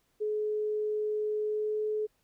sine tone with pitch glide, 425 to 427.7 Hz, G#4 to A4, +40 to -49 cents, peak -28 dBFS, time 0.2-2.07 s, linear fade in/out 20 ms, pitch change +11 cents, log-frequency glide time 1.45-1.82 s, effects pink hiss -73 dBFS RMS until 2.23 s

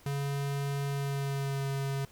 square tone with pitch glide, 140.4 to 137.51 Hz, C#3 to C#3, +22 to -14 cents, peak -31 dBFS, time 0.06-2.05 s, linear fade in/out 2 ms, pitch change -36 cents, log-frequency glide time 0.86-1.67 s, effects pink hiss -58 dBFS RMS until 2.11 s

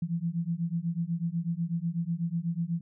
sine beating tone pair, 164.81 / 172.91 Hz, E3 / F3, 0 / -17 cents, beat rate 8.1 Hz, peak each -31 dBFS, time 0.02-2.81 s, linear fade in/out 5 ms, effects none

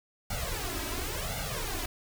pink noise with flanger, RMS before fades -34 dBFS, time 0.3-1.86 s, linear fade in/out 5 ms, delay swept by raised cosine 1.4 to 3.1 ms, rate 0.93 Hz, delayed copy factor +0.95, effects none

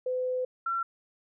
sine tone pair in turn, 507 / 1357.8 Hz, B4 / F6, +45 / -49 cents, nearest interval octave + perfect fourth, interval 1706 cents, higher second, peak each -27 dBFS, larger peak neither, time 0.06-0.45 / 0.66-0.83 s, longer first, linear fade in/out 5 ms, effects none

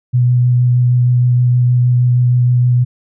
sine tone with vibrato, 123.47 Hz, B2, in tune, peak -8 dBFS, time 0.13-2.85 s, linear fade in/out 20 ms, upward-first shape sine, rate 6.4 Hz, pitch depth 11 cents each way, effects none

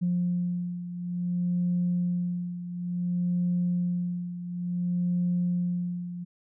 sine beating tone pair, 176.6 / 177.17 Hz, F3 / F3, +20 / +25 cents, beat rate 0.57 Hz, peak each -26 / -31 dBFS, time 0.01-6.25 s, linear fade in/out 20 ms, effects tanh soft clip ceiling -18 dBFS

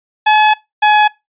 sawtooth tone pair in turn, 854 / 844.7 Hz, G#5 / G#5, +48 / +29 cents, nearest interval unison, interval 19 cents, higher first, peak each -3 dBFS, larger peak neither, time 0.26-0.54 / 0.82-1.08 s, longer first, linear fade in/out 10 ms, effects noise-tail reverb RT60 0.2 s tail -21 dB re dry + resampled to 8000 Hz

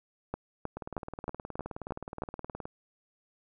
two click trains, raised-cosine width 1 ms, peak -24 / -19 dBFS, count 37 / 7, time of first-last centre 0.77-2.655 / 0.34-2.221 s, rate 19.1 / 3.19 Hz, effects none

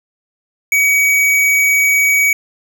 triangle tone with hard clipping, 2264 Hz, C#7, 36 cents sharp, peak -11 dBFS, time 0.72-2.33 s, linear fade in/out 2 ms, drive 18 dB, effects none

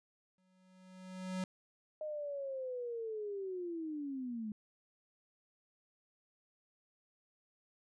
square tone with exponential growth, 185.8 Hz, F#3, 7 cents sharp, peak -35 dBFS, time 0.38-1.44 s, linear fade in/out 2 ms, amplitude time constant 230 ms
sine linear sweep, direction down, 620 to 207.7 Hz, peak -38 dBFS, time 2.01-4.52 s, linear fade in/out 2 ms
effects resampled to 22050 Hz

